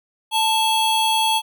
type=tone pair together; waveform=square; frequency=880 / 3322 Hz; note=A5 / G#7; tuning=0 / 0 cents; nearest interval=octave + major seventh; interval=2300 cents; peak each=-19 / -21 dBFS; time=0.31-1.42 s; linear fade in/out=50 ms; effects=none